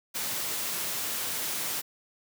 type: high-pass noise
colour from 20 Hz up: white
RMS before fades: -32 dBFS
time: 0.14-1.82 s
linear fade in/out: 20 ms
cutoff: 100 Hz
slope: 12 dB/octave
effects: none

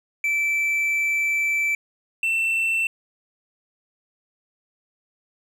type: tone pair in turn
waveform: triangle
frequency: 2325 / 2683 Hz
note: D7 / E7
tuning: -18 / +30 cents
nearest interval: major second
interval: 248 cents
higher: second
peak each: -18 dBFS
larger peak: neither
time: 0.24-1.75 / 2.23-2.87 s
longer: first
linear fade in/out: 2 ms
effects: none

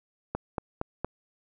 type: click train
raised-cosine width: 1 ms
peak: -15 dBFS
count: 4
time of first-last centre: 0.35-1.046 s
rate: 4.31 Hz
effects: none

